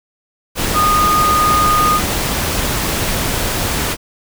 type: tone in noise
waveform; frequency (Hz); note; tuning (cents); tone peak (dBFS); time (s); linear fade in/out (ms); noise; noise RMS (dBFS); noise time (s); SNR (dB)
sine; 1230; D#6; -20; -11; 0.73-2.01; 50; pink; -18; 0.55-3.97; +4
effects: none